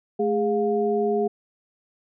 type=tone cluster; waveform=sine; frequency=215.8 / 411.7 / 707 Hz; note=A3 / G#4 / F5; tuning=-33 / -15 / +21 cents; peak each=-27 / -21 / -28 dBFS; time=0.19-1.28 s; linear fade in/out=10 ms; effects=none